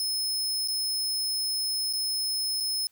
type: tone with dropouts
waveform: sawtooth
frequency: 5190 Hz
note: E8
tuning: 28 cents flat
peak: -24 dBFS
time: 0-2.87 s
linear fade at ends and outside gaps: 1 ms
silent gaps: 0.676-0.683 / 1.928-1.934 / 2.602-2.606 s
effects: white hiss -67 dBFS RMS until 2.91 s

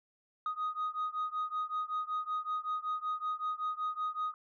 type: beating tone pair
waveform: sine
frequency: 1244.5 / 1249.8 Hz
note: D#6 / D#6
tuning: 0 / +7 cents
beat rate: 5.3 Hz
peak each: -34 / -35 dBFS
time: 0.46-4.34 s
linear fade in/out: 2 ms
effects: tanh soft clip ceiling -29 dBFS

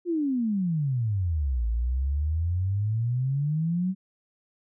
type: exponential two-way sweep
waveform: sine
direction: down then up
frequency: 360 to 55 to 192.2 Hz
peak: -23 dBFS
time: 0.05-3.95 s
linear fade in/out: 50 ms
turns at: 1.67 s
effects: none

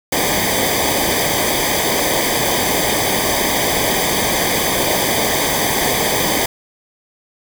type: noise with comb filter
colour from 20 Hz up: pink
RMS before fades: -17 dBFS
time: 0.12-6.46 s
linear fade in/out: 5 ms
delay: 0.73 ms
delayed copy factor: -0.85
effects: none

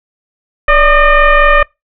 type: tone with frequency modulation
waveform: sine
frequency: 622.3 Hz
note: D#5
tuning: in tune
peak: -4 dBFS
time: 0.68-1.63 s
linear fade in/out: 5 ms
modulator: 600 Hz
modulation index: 2.6
effects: noise-tail reverb RT60 0.2 s tail -25 dB re dry

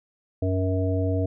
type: harmonic tone with a mistuned harmonic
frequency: 94 Hz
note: F#2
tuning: 28 cents sharp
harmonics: 1 / 3 / 5 / 7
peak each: -23 / -28 / -30 / -31 dBFS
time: 0.42-1.26 s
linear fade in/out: 5 ms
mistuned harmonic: 7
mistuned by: -30 cents
effects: none

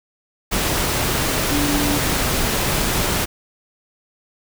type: tone in noise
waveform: sine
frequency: 290 Hz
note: D4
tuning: 22 cents flat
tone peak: -20 dBFS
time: 1.51-1.99 s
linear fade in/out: 20 ms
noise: pink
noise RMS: -20 dBFS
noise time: 0.51-3.26 s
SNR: -3 dB
effects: none

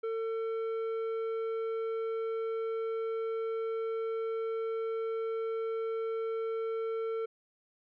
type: tone with tanh clipping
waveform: sine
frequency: 450 Hz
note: A4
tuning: 39 cents sharp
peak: -33 dBFS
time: 0.03-7.26 s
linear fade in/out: 10 ms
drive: 9 dB
effects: none

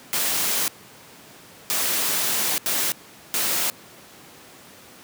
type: noise bursts at uneven times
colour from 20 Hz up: white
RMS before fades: -23 dBFS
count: 4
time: 0.13-0.68 / 1.7-2.58 / 2.66-2.92 / 3.34-3.7 s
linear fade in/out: 0 ms
effects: pink hiss -46 dBFS RMS until 5.03 s + high-pass 150 Hz 12 dB/octave

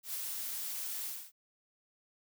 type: noise with ADSR envelope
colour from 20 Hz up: blue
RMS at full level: -37 dBFS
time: 0.03-1.32 s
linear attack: 110 ms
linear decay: 19 ms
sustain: -2 dB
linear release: 260 ms
effects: none

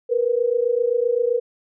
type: tone pair together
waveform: sine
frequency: 466.2 / 493.9 Hz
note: A#4 / B4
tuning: 0 / 0 cents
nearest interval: minor second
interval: 100 cents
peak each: -20 dBFS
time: 0.09-1.4 s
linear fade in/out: 20 ms
effects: none

